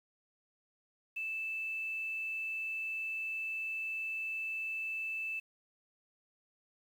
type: tone with quantisation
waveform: sine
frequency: 2637 Hz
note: E7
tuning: in tune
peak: -35 dBFS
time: 1.16-5.4 s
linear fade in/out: 10 ms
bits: 10
effects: none